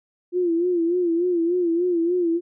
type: tone with vibrato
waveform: sine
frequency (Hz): 346.3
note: F4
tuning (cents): -15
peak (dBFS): -18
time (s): 0.32-2.41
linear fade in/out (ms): 50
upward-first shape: sine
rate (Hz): 3.4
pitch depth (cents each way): 82
effects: none